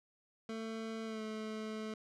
25% pulse tone with pitch glide, 223.2 to 217.3 Hz, A3 to A3, +25 to -21 cents, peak -36 dBFS, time 0.49-1.94 s, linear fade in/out 2 ms, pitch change -46 cents, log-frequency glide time 1.05-1.22 s, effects low-pass 6000 Hz 12 dB/octave

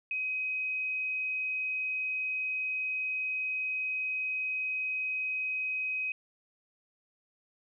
sine tone, 2525 Hz, D#7, 25 cents sharp, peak -30 dBFS, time 0.11-6.12 s, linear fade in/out 2 ms, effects none

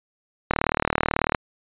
click train, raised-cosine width 0.5 ms, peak -4 dBFS, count 33, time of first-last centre 0.51-1.348 s, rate 38.2 Hz, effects resampled to 8000 Hz

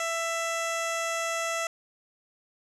15% pulse tone with low-pass filter, 664 Hz, E5, 12 cents sharp, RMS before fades -30 dBFS, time 0-1.67 s, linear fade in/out 2 ms, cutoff 8300 Hz, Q 1.6, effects none

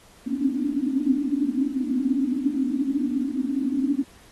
pink band-pass noise, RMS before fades -24 dBFS, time 0.26-4.04 s, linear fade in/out 10 ms, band 250 to 290 Hz, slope 96 dB/octave, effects pink hiss -53 dBFS RMS until 4.31 s + AAC 32 kbps

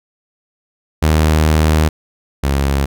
sawtooth tone pair in turn, 77.78 / 69.29 Hz, D#2 / C#2, 0 / 0 cents, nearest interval major second, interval 200 cents, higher first, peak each -6 / -9 dBFS, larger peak first, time 1.02-1.89 / 2.43-2.86 s, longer first, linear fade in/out 10 ms, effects none

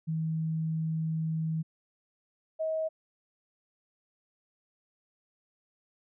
sine tone pair in turn, 160 / 635.9 Hz, D#3 / D#5, +49 / +38 cents, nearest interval 2 octaves, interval 2389 cents, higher second, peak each -28 dBFS, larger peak neither, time 0.07-1.63 / 2.59-2.89 s, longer first, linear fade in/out 20 ms, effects none

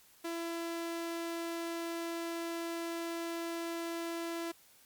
sawtooth tone, 335.5 Hz, E4, 31 cents sharp, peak -32 dBFS, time 0.24-4.52 s, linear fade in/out 10 ms, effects white hiss -62 dBFS RMS until 4.85 s + MP3 96 kbps

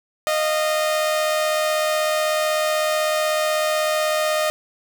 sawtooth tone pair together, 616.9 / 693 Hz, D#5 / F5, -15 / -14 cents, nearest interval major second, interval 201 cents, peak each -15 / -25 dBFS, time 0.27-4.5 s, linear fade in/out 0 ms, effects 8-bit

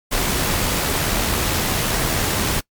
pink noise with amplitude modulation, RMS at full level -19 dBFS, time 0.11-2.61 s, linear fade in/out 20 ms, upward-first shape sine, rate 77.5 Hz, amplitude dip 25%, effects noise-tail reverb RT60 0.1 s tail -23 dB re dry + MP3 96 kbps

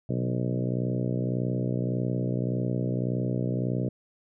harmonic tone with a mistuned harmonic, 61.74 Hz, B1, in tune, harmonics 2 / 3 / 4 / 5 / 6 / 7 / 8 / 9 / 10, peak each -28 / -32 / -34 / -36 / -38 / -39 / -40 / -41 / -42 dBFS, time 0.09-3.89 s, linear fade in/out 5 ms, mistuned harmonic 2, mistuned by +42 cents, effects none

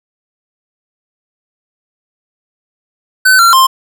square tone with pitch steps, 1518 / 1368 / 1052 Hz, F#6 / F6 / C6, +44 / -36 / +9 cents, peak -5 dBFS, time 3.25-3.67 s, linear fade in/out 10 ms, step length 140 ms, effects none

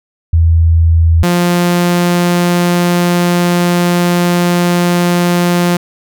sine / sawtooth tone pair in turn, 82.41 / 175.33 Hz, E2 / F3, 0 / +7 cents, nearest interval octave + minor second, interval 1307 cents, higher second, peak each -5 dBFS, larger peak neither, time 0.33-1.23 / 1.23-5.77 s, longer second, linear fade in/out 5 ms, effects none

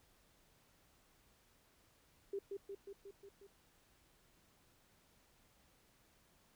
sine tone with echo, 396.7 Hz, G4, 21 cents sharp, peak -38 dBFS, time 2.33-2.39 s, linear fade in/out 5 ms, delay 180 ms, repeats 6, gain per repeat -3 dB, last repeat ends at 3.47 s, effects pink hiss -71 dBFS RMS until 6.55 s

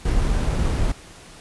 brown noise with sample-and-hold, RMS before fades -20 dBFS, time 0.05-0.92 s, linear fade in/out 5 ms, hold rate 7350 Hz, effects pink hiss -44 dBFS RMS until 1.4 s + resampled to 24000 Hz

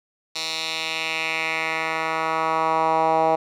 10% pulse tone with band-pass filter sweep, 160.6 Hz, E3, 45 cents flat, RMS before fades -23 dBFS, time 0.35-3.36 s, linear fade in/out 10 ms, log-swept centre 4400 to 730 Hz, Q 2.3, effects none

